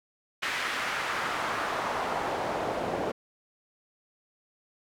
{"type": "noise with band-pass filter sweep", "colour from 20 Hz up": "pink", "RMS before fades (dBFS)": -31, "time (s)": [0.42, 3.12], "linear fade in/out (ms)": 10, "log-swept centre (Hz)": [2000, 510], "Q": 1.3, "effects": []}